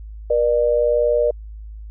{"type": "tone pair together", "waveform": "sine", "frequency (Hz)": [478.2, 599], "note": ["A#4", "D5"], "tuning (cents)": [44, 34], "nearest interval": "major third", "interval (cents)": 390, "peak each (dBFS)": -17, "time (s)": [0.3, 1.31], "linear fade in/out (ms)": 5, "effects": ["added 53 Hz sine -32 dBFS peak until 1.9 s"]}